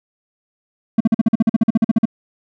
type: tone bursts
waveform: triangle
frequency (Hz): 223.6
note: A3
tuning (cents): +28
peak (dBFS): -7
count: 16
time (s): 0.98-2.055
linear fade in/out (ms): 5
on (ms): 25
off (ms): 45
effects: none